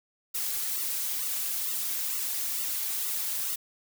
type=noise with flanger; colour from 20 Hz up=blue; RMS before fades=-31 dBFS; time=0.34-3.56 s; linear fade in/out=10 ms; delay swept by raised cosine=1.2 to 4 ms; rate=2.2 Hz; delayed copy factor=-0.8; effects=none